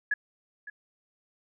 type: tone with echo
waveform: sine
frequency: 1690 Hz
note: G#6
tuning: 30 cents sharp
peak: -23 dBFS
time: 0.11-0.14 s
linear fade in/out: 5 ms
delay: 560 ms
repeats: 1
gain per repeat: -15 dB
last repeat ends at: 0.7 s
effects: none